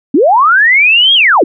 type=linear two-way sweep; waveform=sine; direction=up then down; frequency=241 to 3322 to 243.1 Hz; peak=-4 dBFS; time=0.14-1.44 s; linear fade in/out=5 ms; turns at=1.14 s; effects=none